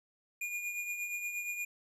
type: tone with tremolo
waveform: square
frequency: 2431 Hz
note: D#7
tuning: 41 cents flat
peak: -34 dBFS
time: 0.41-1.65 s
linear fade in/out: 5 ms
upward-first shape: triangle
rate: 8.5 Hz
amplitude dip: 55%
effects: resampled to 32000 Hz